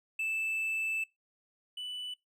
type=tone pair in turn; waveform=triangle; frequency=2637 / 2979 Hz; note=E7 / F#7; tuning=0 / +11 cents; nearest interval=major second; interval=211 cents; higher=second; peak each=-29 / -36 dBFS; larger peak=first; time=0.19-1.04 / 1.77-2.14 s; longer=first; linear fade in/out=5 ms; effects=noise-tail reverb RT60 0.2 s tail -23 dB re dry